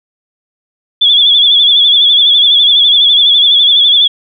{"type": "tone with vibrato", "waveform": "sine", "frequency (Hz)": 3419, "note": "G#7", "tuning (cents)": 50, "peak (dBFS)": -4, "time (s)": [1.01, 4.08], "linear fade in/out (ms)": 10, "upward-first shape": "sine", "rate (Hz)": 12, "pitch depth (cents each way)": 65, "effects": []}